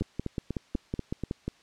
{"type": "two click trains", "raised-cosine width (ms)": 3, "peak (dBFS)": [-17, -18], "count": [8, 7], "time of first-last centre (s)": [[0.01, 1.311], [0.02, 1.48]], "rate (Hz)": [5.38, 4.11], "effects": ["white hiss -60 dBFS RMS until 1.62 s", "low-pass 5000 Hz 12 dB/octave"]}